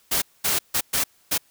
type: noise bursts at uneven times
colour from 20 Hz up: white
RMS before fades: -22 dBFS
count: 5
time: 0.11-0.22 / 0.44-0.59 / 0.74-0.81 / 0.93-1.04 / 1.31-1.38 s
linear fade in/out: 10 ms
effects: white hiss -60 dBFS RMS until 1.5 s